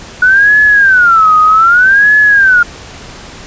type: tone with vibrato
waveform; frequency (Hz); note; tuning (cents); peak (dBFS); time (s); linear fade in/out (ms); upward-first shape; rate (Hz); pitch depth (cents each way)
sine; 1460; F#6; -24; -3; 0.22-2.63; 5; sine; 0.64; 270
effects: pink hiss -30 dBFS RMS until 3.46 s + resampled to 16000 Hz

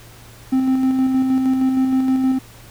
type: tone with tremolo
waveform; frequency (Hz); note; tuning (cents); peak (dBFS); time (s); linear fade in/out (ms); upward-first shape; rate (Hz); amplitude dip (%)
triangle; 261.6; C4; 0; -11; 0.52-2.39; 10; square; 6.4; 30
effects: added 115 Hz sine -44 dBFS peak until 2.7 s + pink hiss -44 dBFS RMS until 2.7 s

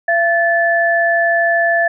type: tone pair together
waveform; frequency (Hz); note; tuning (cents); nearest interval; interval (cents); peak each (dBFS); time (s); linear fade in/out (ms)
sine; 678 / 1743.3; E5 / A6; +49 / -17; octave + major third; 1634; -14; 0.08-1.88; 5
effects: none

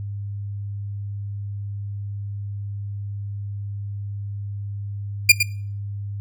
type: tone with echo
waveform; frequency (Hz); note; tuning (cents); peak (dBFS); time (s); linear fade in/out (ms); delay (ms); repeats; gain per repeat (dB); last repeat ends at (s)
sawtooth; 2403; D7; +39; -3; 5.29-5.32; 5; 110; 1; -9; 5.43
effects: noise-tail reverb RT60 0.5 s tail -21 dB re dry + added 101 Hz sine -27 dBFS peak until 6.2 s

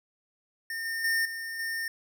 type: tone with level steps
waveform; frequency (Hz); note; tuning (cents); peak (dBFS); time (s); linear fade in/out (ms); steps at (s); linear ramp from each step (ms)
square; 1818; A#6; -44; -33 / -31 / -25 / -35 / -31; 0.7-1.88; 2; 0.85 / 1.04 / 1.25 / 1.59; 5
effects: none

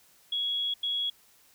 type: tone bursts at uneven times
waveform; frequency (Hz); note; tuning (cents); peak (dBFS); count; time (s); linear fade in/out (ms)
sine; 3337; G#7; +8; -27; 2; 0.32-0.74 / 0.83-1.1; 5
effects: white hiss -61 dBFS RMS until 1.54 s

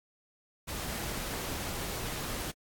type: noise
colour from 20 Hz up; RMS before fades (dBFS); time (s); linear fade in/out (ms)
pink; -37; 0.67-2.52; 20
effects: AAC 64 kbps

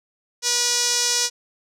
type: tone with band-pass filter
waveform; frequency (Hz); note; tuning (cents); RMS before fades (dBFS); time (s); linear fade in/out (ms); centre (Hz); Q
sawtooth; 484.2; B4; -34; -21; 0.42-1.3; 50; 5800; 2.8
effects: none

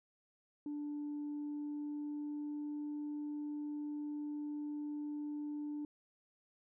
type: tone with pitch glide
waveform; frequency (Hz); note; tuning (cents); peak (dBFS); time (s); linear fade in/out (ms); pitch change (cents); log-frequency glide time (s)
sine; 293.7 to 295.7; D4 to D4; 0 to +12; -37; 0.66-5.85; 2; +12; 1.23-2.89
effects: tanh soft clip ceiling -36 dBFS

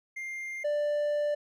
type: tone pair in turn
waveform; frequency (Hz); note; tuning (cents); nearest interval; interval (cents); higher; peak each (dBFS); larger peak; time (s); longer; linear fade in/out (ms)
triangle; 2107 / 589.6; C7 / D5; +12 / +7; octave + minor seventh; 2205; first; -33 / -24; second; 0.16-0.64 / 0.64-1.35; second; 10
effects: none

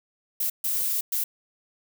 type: noise bursts at uneven times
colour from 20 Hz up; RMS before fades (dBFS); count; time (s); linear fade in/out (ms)
violet; -26; 3; 0.4-0.5 / 0.64-1.01 / 1.12-1.24; 5
effects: none

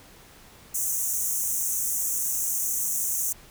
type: high-pass noise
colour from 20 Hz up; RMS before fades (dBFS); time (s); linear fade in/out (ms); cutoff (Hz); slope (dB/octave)
pink; -27; 0.74-3.33; 10; 6000; 96
effects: pink hiss -51 dBFS RMS until 3.5 s

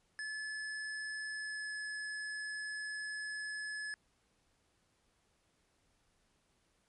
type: tone with pitch glide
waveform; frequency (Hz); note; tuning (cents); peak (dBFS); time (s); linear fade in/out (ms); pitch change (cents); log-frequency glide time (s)
square; 1723 to 1711.1; A6 to A6; -37 to -49; -40; 0.19-3.94; 0; -12; 1.3-1.75
effects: pink hiss -75 dBFS RMS until 6.88 s + resampled to 24000 Hz

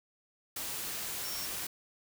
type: tone in noise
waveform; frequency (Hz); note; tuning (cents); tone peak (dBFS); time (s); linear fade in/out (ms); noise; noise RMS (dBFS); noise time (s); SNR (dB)
sine; 5500; F8; -27; -41; 1.24-1.46; 5; white; -38; 0.56-1.67; -6
effects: none

